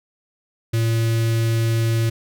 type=tone with notch filter; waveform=square; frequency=114 Hz; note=A#2; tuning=38 cents flat; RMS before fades=-19 dBFS; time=0.73-2.1 s; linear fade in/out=10 ms; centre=870 Hz; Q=0.78; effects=none